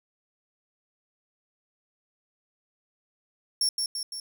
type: tone with echo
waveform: 30% pulse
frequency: 5470 Hz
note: F8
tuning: 37 cents flat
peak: -18 dBFS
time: 3.61-3.69 s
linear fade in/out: 2 ms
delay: 170 ms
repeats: 3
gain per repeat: -4 dB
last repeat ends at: 4.2 s
effects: none